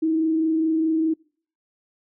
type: tone with frequency modulation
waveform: sine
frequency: 320 Hz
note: D#4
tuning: 49 cents sharp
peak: -18 dBFS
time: 0.02-1.14 s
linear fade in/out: 10 ms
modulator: 24.8 Hz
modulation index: 0.27
effects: noise-tail reverb RT60 0.5 s tail -26 dB re dry